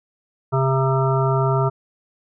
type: harmonic tone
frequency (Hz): 133.3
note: C3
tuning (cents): +33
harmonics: 1 / 3 / 5 / 7 / 9 / 10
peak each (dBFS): -18 / -23 / -25 / -26 / -28 / -28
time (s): 0.52-1.7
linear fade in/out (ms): 20
effects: none